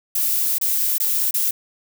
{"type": "noise with dropouts", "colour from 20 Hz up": "violet", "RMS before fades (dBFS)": -20, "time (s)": [0.15, 1.51], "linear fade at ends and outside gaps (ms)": 5, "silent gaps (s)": [[0.584, 0.612], [0.982, 1], [1.31, 1.341]], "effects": []}